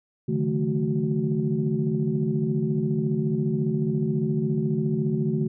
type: tone cluster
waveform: sine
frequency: 140.3 / 154.7 / 179.8 / 218.2 / 371.2 Hz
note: C#3 / D#3 / F#3 / A3 / F#4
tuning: +21 / -10 / -49 / -14 / +6 cents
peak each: -28 / -26 / -34 / -26 / -29 dBFS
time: 0.28-5.48 s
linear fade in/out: 10 ms
effects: tanh soft clip ceiling -11 dBFS